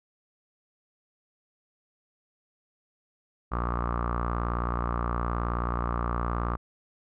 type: tone with low-pass filter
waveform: sawtooth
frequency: 59 Hz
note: A#1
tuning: 22 cents sharp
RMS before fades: -29 dBFS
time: 3.51-6.57 s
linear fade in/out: 20 ms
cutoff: 1200 Hz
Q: 7.8
effects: none